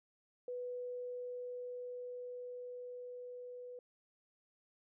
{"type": "tone with level ramp", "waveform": "sine", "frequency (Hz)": 493.9, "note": "B4", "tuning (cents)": 0, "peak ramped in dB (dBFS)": [-39, -46], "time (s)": [0.48, 3.79], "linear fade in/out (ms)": 2, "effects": []}